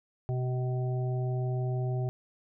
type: harmonic tone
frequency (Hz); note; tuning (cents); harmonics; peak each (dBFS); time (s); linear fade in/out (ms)
126.7; B2; +45; 1 / 3 / 5 / 6; -28 / -38 / -42 / -44; 0.29-2.09; 0
effects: none